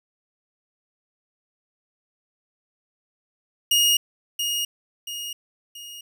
sawtooth tone with echo, 2864 Hz, F7, 43 cents sharp, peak -13 dBFS, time 3.71-3.97 s, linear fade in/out 5 ms, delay 680 ms, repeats 3, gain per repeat -7 dB, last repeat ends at 6.01 s, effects none

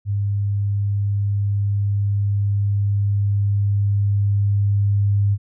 sine tone with level ramp, 101.1 Hz, G#2, 46 cents flat, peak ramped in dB -18 to -14 dBFS, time 0.05-5.38 s, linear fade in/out 50 ms, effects none

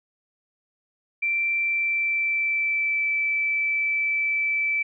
sine tone with pitch glide, 2349 to 2318 Hz, D7 to D7, 0 to -23 cents, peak -21 dBFS, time 1.22-4.83 s, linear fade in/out 10 ms, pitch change -23 cents, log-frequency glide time 1.54-3.08 s, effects none

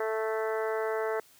harmonic tone, 220 Hz, A3, in tune, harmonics 2 / 3 / 4 / 5 / 6 / 7 / 8 / 9, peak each -30 / -35 / -38 / -42 / -40 / -42 / -44 / -44 dBFS, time 0-1.2 s, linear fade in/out 2 ms, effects white hiss -59 dBFS RMS until 1.39 s

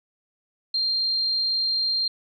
sine tone, 4186 Hz, C8, in tune, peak -21 dBFS, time 0.74-2.08 s, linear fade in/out 5 ms, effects none

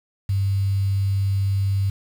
sine tone with quantisation, 98 Hz, G2, in tune, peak -18 dBFS, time 0.29-1.9 s, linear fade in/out 5 ms, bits 7, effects none

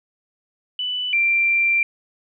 sine tone pair in turn, 2983 / 2362 Hz, F#7 / D7, +13 / +9 cents, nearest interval major third, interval 404 cents, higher first, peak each -22 / -15 dBFS, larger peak second, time 0.79-1.13 / 1.13-1.83 s, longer second, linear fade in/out 2 ms, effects none

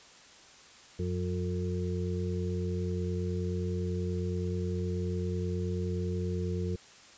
harmonic tone with a mistuned harmonic, 89.8 Hz, F2, 49 cents sharp, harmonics 1 / 2 / 4 / 5, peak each -32 / -35 / -38 / -39 dBFS, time 0.99-6.76 s, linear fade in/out 5 ms, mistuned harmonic 1, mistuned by +17 cents, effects white hiss -54 dBFS RMS until 7.17 s + resampled to 16000 Hz

